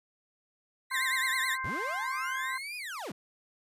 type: tone with vibrato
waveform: 35% pulse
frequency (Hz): 1930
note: B6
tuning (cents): -40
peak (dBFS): -27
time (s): 0.9-1.58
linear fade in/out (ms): 50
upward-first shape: triangle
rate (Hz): 9.3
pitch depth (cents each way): 180
type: harmonic tone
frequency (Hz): 523.3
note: C5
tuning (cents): 0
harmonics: 2 / 3 / 4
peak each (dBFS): -35 / -37 / -38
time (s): 0.91-2.58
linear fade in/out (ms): 5
type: linear two-way sweep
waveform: 35% pulse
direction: up then down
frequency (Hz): 55.5 to 2508 to 117.6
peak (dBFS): -35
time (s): 1.64-3.12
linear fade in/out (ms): 5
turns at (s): 2.77
effects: resampled to 32000 Hz